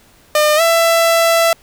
sawtooth tone with pitch glide, 604 to 666.3 Hz, D5 to E5, +48 to +18 cents, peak -6 dBFS, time 0.35-1.53 s, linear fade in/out 2 ms, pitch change +170 cents, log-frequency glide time 0.56-0.61 s, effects pink hiss -49 dBFS RMS until 1.62 s

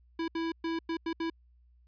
square tone bursts at uneven times, 329.6 Hz, E4, in tune, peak -31 dBFS, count 6, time 0.19-0.28 / 0.35-0.52 / 0.64-0.79 / 0.89-0.97 / 1.06-1.13 / 1.2-1.3 s, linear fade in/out 5 ms, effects added 60 Hz sine -59 dBFS peak until 1.87 s + resampled to 11025 Hz

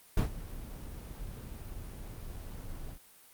brown noise with ADSR envelope, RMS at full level -23 dBFS, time 0.17-2.99 s, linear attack 5 ms, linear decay 110 ms, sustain -19 dB, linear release 76 ms, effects white hiss -58 dBFS RMS until 3.33 s + Opus 32 kbps

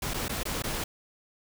pink noise with dropouts, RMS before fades -32 dBFS, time 0.02-0.84 s, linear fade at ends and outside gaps 5 ms, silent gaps 0.137-0.141 / 0.283-0.293 / 0.433-0.453 / 0.623-0.638 s, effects none

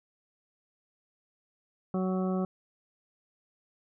harmonic tone, 186.5 Hz, F#3, 14 cents sharp, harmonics 1 / 2 / 3 / 4 / 6 / 7, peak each -28 / -34 / -38 / -40 / -44 / -45 dBFS, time 1.94-2.45 s, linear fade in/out 2 ms, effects none

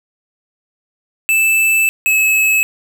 square tone pair in turn, 2637 / 2586 Hz, E7 / E7, 0 / -34 cents, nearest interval unison, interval 34 cents, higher first, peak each -11 dBFS, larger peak neither, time 1.29-1.89 / 2.06-2.63 s, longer first, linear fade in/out 0 ms, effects none

